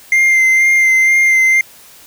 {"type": "tone with vibrato", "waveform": "triangle", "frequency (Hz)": 2093, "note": "C7", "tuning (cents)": 0, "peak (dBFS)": -6, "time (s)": [0.12, 1.61], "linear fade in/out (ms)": 2, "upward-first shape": "sine", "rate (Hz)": 2.1, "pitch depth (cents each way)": 19, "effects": ["white hiss -41 dBFS RMS until 2.06 s"]}